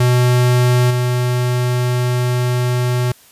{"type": "tone with level steps", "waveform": "square", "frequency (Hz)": 123.9, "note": "B2", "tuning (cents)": 6, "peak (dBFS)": [-11, -15], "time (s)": [0, 3.12], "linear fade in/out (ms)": 5, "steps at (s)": 0.9, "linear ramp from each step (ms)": 10, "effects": ["white hiss -47 dBFS RMS until 3.31 s", "resampled to 32000 Hz"]}